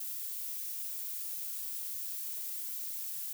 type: noise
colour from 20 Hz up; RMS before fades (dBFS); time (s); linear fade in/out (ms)
violet; -39; 0-3.33; 5
effects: none